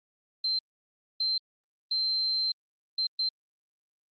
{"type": "tone bursts at uneven times", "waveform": "sine", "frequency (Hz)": 4122, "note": "C8", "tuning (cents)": -27, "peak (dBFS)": -25, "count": 5, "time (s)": [[0.44, 0.59], [1.2, 1.38], [1.91, 2.52], [2.98, 3.07], [3.19, 3.29]], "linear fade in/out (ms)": 5, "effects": ["Opus 24 kbps"]}